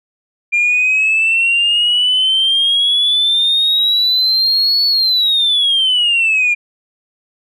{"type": "exponential two-way sweep", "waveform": "sine", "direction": "up then down", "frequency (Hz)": [2392, 4444, 2392], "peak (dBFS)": -9, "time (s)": [0.52, 6.55], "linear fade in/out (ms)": 20, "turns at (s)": 4.86, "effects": ["tanh soft clip ceiling -7 dBFS"]}